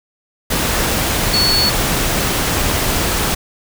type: tone in noise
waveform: sine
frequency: 4415 Hz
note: C#8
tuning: 8 cents flat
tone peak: -13 dBFS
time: 1.33-1.7 s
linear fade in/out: 10 ms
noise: pink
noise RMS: -17 dBFS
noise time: 0.5-3.35 s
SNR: +1 dB
effects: none